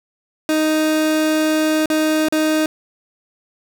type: tone with dropouts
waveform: 30% pulse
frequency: 311.1 Hz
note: D#4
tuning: in tune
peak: -12 dBFS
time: 0.49-2.66 s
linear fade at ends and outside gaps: 1 ms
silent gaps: 1.858-1.901 / 2.285-2.324 s
effects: none